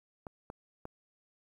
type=clicks; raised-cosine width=1 ms; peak=-28 dBFS; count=3; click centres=0.268 / 0.501 / 0.854 s; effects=10-bit